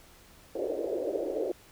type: band-pass noise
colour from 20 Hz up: white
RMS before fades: -32 dBFS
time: 0.55-1.52 s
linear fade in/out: 5 ms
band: 330 to 570 Hz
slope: 48 dB/octave
effects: pink hiss -56 dBFS RMS until 1.71 s